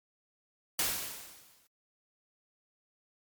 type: noise with exponential decay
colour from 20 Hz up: white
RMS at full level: -28 dBFS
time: 0.79-1.67 s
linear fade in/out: 2 ms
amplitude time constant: 190 ms
effects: MP3 96 kbps